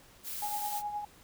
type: noise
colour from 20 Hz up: blue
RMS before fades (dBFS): -39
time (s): 0.23-0.83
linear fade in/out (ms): 50
type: tone with tremolo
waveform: sine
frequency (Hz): 830.6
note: G#5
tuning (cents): 0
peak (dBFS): -31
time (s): 0.42-1.05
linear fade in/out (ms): 5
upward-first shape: triangle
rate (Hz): 9.6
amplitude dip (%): 60
effects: pink hiss -58 dBFS RMS until 1.23 s